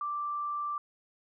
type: tone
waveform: sine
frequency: 1174.7 Hz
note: D6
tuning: in tune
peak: -31 dBFS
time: 0.01-0.78 s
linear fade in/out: 2 ms
effects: none